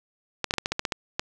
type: clicks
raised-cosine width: 0.2 ms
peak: -8 dBFS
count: 10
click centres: 0.443 / 0.509 / 0.539 / 0.583 / 0.659 / 0.72 / 0.794 / 0.852 / 0.922 / 1.195 s
effects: none